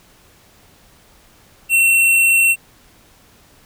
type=tone; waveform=square; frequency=2714 Hz; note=E7; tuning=50 cents sharp; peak=-11 dBFS; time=1.69-2.56 s; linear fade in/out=50 ms; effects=pink hiss -50 dBFS RMS until 3.65 s